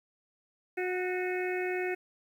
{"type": "harmonic tone with a mistuned harmonic", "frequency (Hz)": 364.6, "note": "F#4", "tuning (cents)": -25, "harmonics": [1, 2, 4, 5, 6, 7], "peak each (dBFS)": [-31, -39, -42, -40, -40, -42], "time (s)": [0.77, 1.95], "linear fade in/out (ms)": 10, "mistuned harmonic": 4, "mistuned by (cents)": 23, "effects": ["10-bit"]}